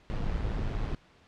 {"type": "noise with amplitude modulation", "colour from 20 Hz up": "brown", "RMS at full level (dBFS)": -29, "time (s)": [0.1, 0.95], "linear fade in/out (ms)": 0, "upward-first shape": "sine", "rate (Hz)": 108, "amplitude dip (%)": 45, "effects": ["pink hiss -60 dBFS RMS until 1.27 s", "low-pass 4000 Hz 12 dB/octave"]}